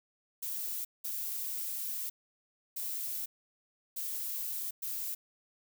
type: noise bursts at uneven times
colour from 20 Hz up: violet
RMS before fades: -37 dBFS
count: 5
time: 0.42-0.85 / 1.04-2.1 / 2.76-3.26 / 3.96-4.71 / 4.82-5.15 s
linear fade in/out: 10 ms
effects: none